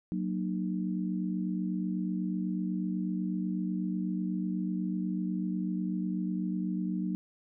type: chord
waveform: sine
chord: D# minor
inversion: first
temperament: equal with one note detuned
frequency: 185 / 233.1 / 305.1 Hz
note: F#3 / A#3 / D#4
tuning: 0 / 0 / -34 cents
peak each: -31 / -37 / -36 dBFS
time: 0.12-7.15 s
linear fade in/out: 0 ms
effects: none